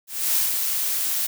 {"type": "noise with ADSR envelope", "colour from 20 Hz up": "blue", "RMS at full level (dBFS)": -20, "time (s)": [0.07, 1.27], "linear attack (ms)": 280, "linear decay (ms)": 160, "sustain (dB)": -4, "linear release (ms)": 10, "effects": []}